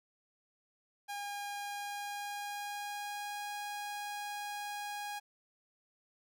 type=tone with pitch glide; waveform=sawtooth; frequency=813 to 822.9 Hz; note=G#5 to G#5; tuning=-37 to -16 cents; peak=-35 dBFS; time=1.08-5.2 s; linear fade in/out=20 ms; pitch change=+21 cents; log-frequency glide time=1.56-3.51 s; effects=none